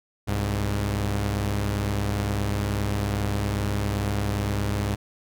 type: tone pair together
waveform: sawtooth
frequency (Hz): 65 / 102.29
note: C2 / G#2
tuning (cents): -11 / -26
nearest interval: minor sixth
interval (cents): 785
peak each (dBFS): -25 / -21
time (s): 0.27-4.96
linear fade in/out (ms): 20
effects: none